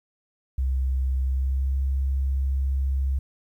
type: tone with pitch glide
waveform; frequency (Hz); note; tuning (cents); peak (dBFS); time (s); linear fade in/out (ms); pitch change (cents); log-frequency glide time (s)
sine; 65.41 to 67.21; C2 to C2; 0 to +47; -21; 0.58-3.19; 5; +47; 1.24-1.78
effects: 10-bit